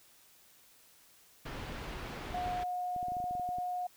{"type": "low-pass noise", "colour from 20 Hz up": "pink", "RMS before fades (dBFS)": -42, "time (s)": [1.45, 2.64], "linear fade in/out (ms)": 10, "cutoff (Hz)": 3200, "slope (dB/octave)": 12}
{"type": "tone", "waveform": "sine", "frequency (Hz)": 721, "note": "F#5", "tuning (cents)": -45, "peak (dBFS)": -33, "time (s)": [2.34, 3.87], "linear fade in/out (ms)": 5}
{"type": "clicks", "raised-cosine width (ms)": 3, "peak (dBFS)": -35, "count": 12, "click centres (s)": [2.963, 3.029, 3.084, 3.12, 3.168, 3.202, 3.241, 3.31, 3.352, 3.397, 3.49, 3.585]}
{"effects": ["white hiss -62 dBFS RMS until 3.96 s"]}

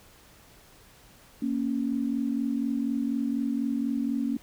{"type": "tone pair together", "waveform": "sine", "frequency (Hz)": [233.1, 277.2], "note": ["A#3", "C#4"], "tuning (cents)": [0, 0], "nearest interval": "minor third", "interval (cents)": 300, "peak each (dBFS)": -28, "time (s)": [1.42, 4.37], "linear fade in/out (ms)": 5, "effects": ["pink hiss -55 dBFS RMS until 4.42 s"]}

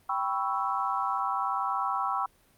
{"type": "chord", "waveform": "sine", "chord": "C# half-diminished seventh", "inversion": "second", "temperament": "equal", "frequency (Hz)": [784, 987.8, 1108.7, 1318.5], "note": ["G5", "B5", "C#6", "E6"], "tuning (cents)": [0, 0, 0, 0], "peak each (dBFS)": -32, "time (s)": [0.09, 2.26], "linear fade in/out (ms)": 5, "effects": ["pink hiss -63 dBFS RMS until 2.57 s", "Opus 32 kbps"]}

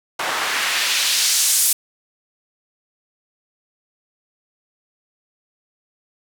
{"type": "noise with band-pass filter sweep", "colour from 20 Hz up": "white", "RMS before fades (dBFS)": -19, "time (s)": [0.19, 1.73], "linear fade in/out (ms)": 5, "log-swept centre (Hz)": [930, 10000], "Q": 0.99, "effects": []}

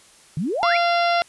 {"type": "exponential sweep", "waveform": "sine", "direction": "up", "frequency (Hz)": [138.59, 2525], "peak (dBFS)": -21, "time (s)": [0.37, 0.77], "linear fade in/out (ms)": 2}
{"type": "harmonic tone", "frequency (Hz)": 690, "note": "F5", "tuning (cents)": -21, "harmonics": [1, 2, 3, 4, 5, 6, 7, 8], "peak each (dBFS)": [-18, -24, -28, -30, -32, -34, -35, -36], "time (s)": [0.63, 1.22], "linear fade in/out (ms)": 0}
{"effects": ["white hiss -51 dBFS RMS until 1.28 s", "resampled to 24000 Hz"]}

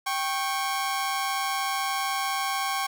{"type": "tone pair together", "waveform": "sawtooth", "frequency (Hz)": [784, 1097.6], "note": ["G5", "C#6"], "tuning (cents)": [0, -17], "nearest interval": "tritone", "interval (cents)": 583, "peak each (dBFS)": -25, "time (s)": [0.06, 2.87], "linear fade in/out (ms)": 10, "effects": []}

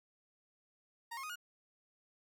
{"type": "tone with pitch steps", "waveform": "30% pulse", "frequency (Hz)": [932.3, 1077.1, 1244.5, 1437.8], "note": ["A#5", "C6", "D#6", "F6"], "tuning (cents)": [0, 50, 0, 50], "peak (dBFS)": -39, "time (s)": [1.11, 1.358], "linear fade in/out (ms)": 10, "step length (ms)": 62, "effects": []}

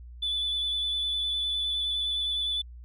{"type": "tone with vibrato", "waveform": "sine", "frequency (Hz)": 3478, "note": "A7", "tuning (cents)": -21, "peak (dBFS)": -25, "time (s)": [0.22, 2.62], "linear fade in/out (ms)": 10, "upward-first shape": "sine", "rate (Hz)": 9.8, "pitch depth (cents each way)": 14, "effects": ["tanh soft clip ceiling -23 dBFS", "added 60 Hz sine -42 dBFS peak until 2.84 s"]}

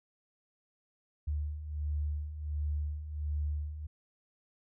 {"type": "beating tone pair", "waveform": "sine", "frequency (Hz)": [73.5, 74.9], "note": ["D2", "D2"], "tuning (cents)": [2, 35], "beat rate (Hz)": 1.4, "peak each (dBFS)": [-39, -33], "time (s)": [1.27, 3.87], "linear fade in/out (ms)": 10, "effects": []}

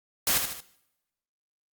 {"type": "noise with echo", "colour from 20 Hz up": "white", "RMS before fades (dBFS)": -24, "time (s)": [0.27, 0.38], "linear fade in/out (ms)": 2, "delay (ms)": 75, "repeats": 3, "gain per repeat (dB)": -6, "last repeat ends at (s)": 0.605, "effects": ["noise-tail reverb RT60 0.9 s tail -20 dB re dry", "Opus 48 kbps"]}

